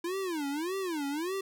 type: tone with vibrato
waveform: square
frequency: 329.6 Hz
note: E4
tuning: in tune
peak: -32 dBFS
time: 0.04-1.41 s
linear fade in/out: 5 ms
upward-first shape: sine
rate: 1.7 Hz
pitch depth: 290 cents each way
effects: none